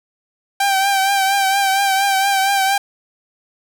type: tone with vibrato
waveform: sawtooth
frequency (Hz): 783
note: G5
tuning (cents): -2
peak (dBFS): -10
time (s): 0.6-2.78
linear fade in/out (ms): 5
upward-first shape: triangle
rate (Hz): 4.3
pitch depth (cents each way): 47
effects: none